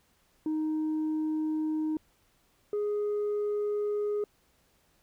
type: tone pair in turn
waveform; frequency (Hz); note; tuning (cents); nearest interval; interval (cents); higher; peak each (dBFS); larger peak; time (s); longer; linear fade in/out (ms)
sine; 311.1 / 415.3; D#4 / G#4; 0 / 0; perfect fourth; 500; second; -25 / -25; neither; 0.46-1.97 / 2.73-4.24; neither; 2
effects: tanh soft clip ceiling -26 dBFS + pink hiss -68 dBFS RMS until 5.02 s